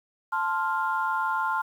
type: chord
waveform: sine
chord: F major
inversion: first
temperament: equal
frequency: 880 / 1046.5 / 1396.9 Hz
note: A5 / C6 / F6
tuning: 0 / 0 / 0 cents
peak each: -28 dBFS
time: 0.32-1.62 s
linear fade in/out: 10 ms
effects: tanh soft clip ceiling -14 dBFS + 9-bit